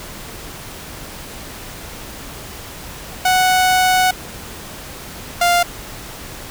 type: tone pair in turn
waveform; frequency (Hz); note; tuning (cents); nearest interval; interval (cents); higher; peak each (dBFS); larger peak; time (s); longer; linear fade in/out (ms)
sawtooth; 740 / 698.5; F#5 / F5; 0 / 0; minor second; 100; first; -8; neither; 3.25-4.11 / 5.41-5.63; first; 5
effects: pink hiss -33 dBFS RMS until 6.5 s